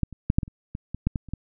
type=clicks; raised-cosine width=5 ms; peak=-10 / -27 / -7 / -6 / -16 / -29 / -19 / -18 / -9 / -14 / -30 / -16 dBFS; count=12; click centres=0.033 / 0.127 / 0.301 / 0.385 / 0.432 / 0.479 / 0.751 / 0.946 / 1.07 / 1.158 / 1.287 / 1.336 s; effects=none